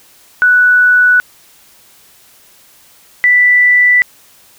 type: tone pair in turn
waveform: sine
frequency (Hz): 1480 / 1975.6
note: F#6 / B6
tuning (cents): 0 / 0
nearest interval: perfect fourth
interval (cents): 500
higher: second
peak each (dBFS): -5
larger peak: neither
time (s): 0.42-1.2 / 3.24-4.02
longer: neither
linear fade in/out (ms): 0
effects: white hiss -45 dBFS RMS until 4.58 s